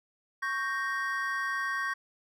triangle chord, G diminished, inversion second, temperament equal, 1108.7 / 1568 / 1864.7 Hz, Db6 / G6 / Bb6, 0 / 0 / 0 cents, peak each -32 dBFS, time 0.42-1.94 s, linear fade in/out 10 ms, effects none

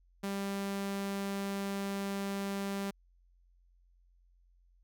sawtooth tone, 197.8 Hz, G3, 16 cents sharp, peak -30 dBFS, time 0.23-2.91 s, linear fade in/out 10 ms, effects added 44 Hz sine -63 dBFS peak until 4.83 s

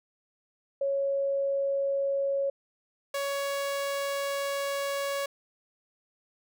sine / sawtooth tone pair in turn, 553 / 559.1 Hz, C#5 / C#5, -4 / +15 cents, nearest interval unison, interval 19 cents, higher second, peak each -25 dBFS, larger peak neither, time 0.81-2.5 / 3.14-5.26 s, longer second, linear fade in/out 5 ms, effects none

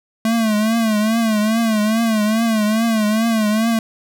square tone with vibrato, 220 Hz, A3, in tune, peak -15 dBFS, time 0.25-3.79 s, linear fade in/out 2 ms, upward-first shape triangle, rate 2.4 Hz, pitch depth 99 cents each way, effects none

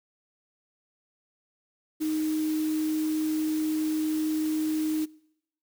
sine tone in noise, 311.1 Hz, D#4, in tune, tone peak -25 dBFS, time 2-5.06 s, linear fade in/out 20 ms, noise white, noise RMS -42 dBFS, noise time 2-5.06 s, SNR +14 dB, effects noise-tail reverb RT60 0.8 s tail -23 dB re dry

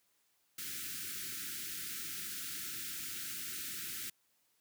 white band-stop noise, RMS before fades -42 dBFS, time 0.58-4.1 s, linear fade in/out 5 ms, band 390 to 1300 Hz, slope 96 dB/octave, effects white hiss -75 dBFS RMS until 4.6 s + high-pass 80 Hz 12 dB/octave

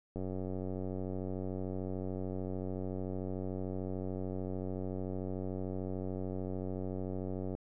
click train, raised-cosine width 2 ms, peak -26 dBFS, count 692, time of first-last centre 0.16-7.55 s, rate 93.5 Hz, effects none

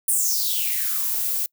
violet noise with high-pass filter sweep, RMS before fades -23 dBFS, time 0.08-1.46 s, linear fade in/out 2 ms, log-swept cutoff 9800 to 380 Hz, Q 6.8, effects noise-tail reverb RT60 0.1 s tail -26 dB re dry

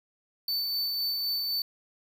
square tone with tremolo, 4523 Hz, C#8, 34 cents sharp, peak -27 dBFS, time 0.48-1.62 s, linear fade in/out 2 ms, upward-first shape sine, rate 3.9 Hz, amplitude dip 25%, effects 9-bit

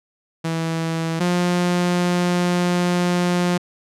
sawtooth tone pair in turn, 163.6 / 177.03 Hz, E3 / F3, -13 / +24 cents, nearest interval minor second, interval 137 cents, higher second, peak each -17 / -13 dBFS, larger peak second, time 0.44-1.2 / 1.2-3.58 s, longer second, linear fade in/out 10 ms, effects low-pass 9000 Hz 12 dB/octave

